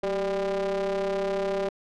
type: ring-modulated tone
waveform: square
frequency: 101.2 Hz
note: G#2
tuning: 44 cents flat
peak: -23 dBFS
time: 0.03-1.69 s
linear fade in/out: 5 ms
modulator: 489 Hz
effects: low-pass 5000 Hz 12 dB/octave